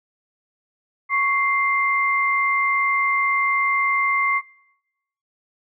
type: tone pair together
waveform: sine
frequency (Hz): 1109.4 / 2093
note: C#6 / C7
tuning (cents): +1 / 0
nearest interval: major seventh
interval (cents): 1099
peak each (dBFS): -20 / -19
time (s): 1.09-4.42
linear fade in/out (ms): 50
effects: noise-tail reverb RT60 0.9 s tail -24 dB re dry